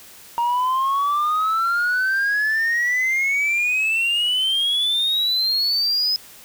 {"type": "exponential sweep", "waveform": "sine", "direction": "up", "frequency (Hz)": [936, 5100], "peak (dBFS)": -15, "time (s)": [0.38, 6.16], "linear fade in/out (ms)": 0, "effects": ["tanh soft clip ceiling -16 dBFS", "white hiss -44 dBFS RMS until 6.44 s"]}